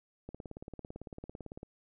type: click train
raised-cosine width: 2 ms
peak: -30 dBFS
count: 25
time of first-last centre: 0.29-1.631 s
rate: 17.9 Hz
effects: none